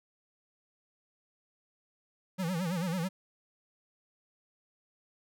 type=tone with vibrato; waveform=square; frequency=175.6 Hz; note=F3; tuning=10 cents sharp; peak=-31 dBFS; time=2.38-3.09 s; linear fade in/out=20 ms; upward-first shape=sine; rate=9.1 Hz; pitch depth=150 cents each way; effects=none